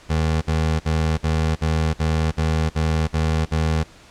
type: tone bursts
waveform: 25% pulse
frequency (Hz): 79.3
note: D#2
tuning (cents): +33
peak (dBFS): -14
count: 10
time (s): 0.09-3.84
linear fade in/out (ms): 20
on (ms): 330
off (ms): 50
effects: pink hiss -47 dBFS RMS until 4.1 s + low-pass 7000 Hz 12 dB/octave